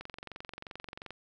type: click train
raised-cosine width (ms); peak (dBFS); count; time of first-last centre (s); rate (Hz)
0.3; -26; 26; 0.01-1.106; 22.8
effects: none